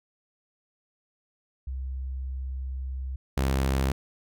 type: tone pair in turn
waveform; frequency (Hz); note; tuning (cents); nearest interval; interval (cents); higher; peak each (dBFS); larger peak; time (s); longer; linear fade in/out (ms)
sine / sawtooth; 65.41 / 66.86; C2 / C2; 0 / +38; unison; 38; second; -30 / -19; second; 1.67-3.16 / 3.37-3.92; first; 5
effects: none